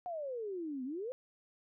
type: exponential two-way sweep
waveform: sine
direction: down then up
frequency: 734 to 246.9 to 532 Hz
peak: -37 dBFS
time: 0.06-1.12 s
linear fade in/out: 0 ms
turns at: 0.84 s
effects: none